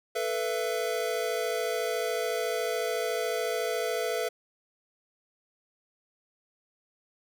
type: chord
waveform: square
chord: A suspended second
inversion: none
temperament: equal with one note detuned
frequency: 440 / 493.9 / 670 Hz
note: A4 / B4 / E5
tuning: 0 / 0 / +28 cents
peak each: -33 dBFS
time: 0.15-4.29 s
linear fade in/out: 10 ms
effects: none